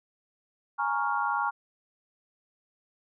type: chord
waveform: sine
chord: Bb minor seventh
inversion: third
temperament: equal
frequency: 830.6 / 932.3 / 1108.7 / 1396.9 Hz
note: Ab5 / Bb5 / Db6 / F6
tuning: 0 / 0 / 0 / 0 cents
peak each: -31 dBFS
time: 0.78-1.51 s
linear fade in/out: 20 ms
effects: none